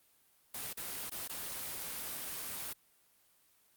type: noise with dropouts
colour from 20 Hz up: white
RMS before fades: -41 dBFS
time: 0.54-2.73 s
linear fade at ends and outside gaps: 5 ms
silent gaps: 0.731-0.772 / 1.098-1.117 / 1.278-1.295 s
effects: white hiss -69 dBFS RMS until 3.76 s + Opus 32 kbps